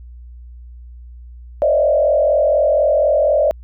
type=tone with frequency modulation; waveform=sine; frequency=598 Hz; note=D5; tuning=31 cents sharp; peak=-11 dBFS; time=1.62-3.51 s; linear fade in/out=0 ms; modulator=44.1 Hz; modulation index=1.3; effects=added 60 Hz sine -34 dBFS peak until 3.63 s